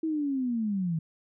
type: linear sweep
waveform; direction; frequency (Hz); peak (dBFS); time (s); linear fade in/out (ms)
sine; down; 325.7 to 155.56; -26; 0.03-0.99; 5
effects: none